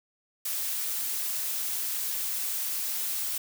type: noise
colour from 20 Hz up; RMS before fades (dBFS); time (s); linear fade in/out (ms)
blue; -31; 0.45-3.38; 5
effects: none